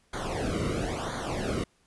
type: noise with flanger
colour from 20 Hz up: brown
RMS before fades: -31 dBFS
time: 0.13-1.64 s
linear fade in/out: 5 ms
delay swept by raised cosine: 0.37 to 1.21 ms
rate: 0.99 Hz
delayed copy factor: -0.9
effects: pink hiss -67 dBFS RMS until 1.86 s + resampled to 24000 Hz